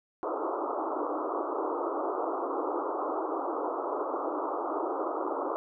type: band-pass noise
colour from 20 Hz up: pink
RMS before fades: -32 dBFS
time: 0.23-5.56 s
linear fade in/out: 0 ms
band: 290 to 1300 Hz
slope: 96 dB/octave
effects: none